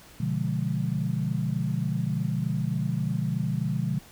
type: chord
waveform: sine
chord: B diminished seventh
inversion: none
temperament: equal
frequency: 123.47 / 146.83 / 174.61 / 207.7 Hz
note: B2 / D3 / F3 / Ab3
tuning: 0 / 0 / 0 / 0 cents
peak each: -30 / -29 / -30 / -33 dBFS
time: 0.2-3.99 s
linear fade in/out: 5 ms
effects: pink hiss -51 dBFS RMS until 4.11 s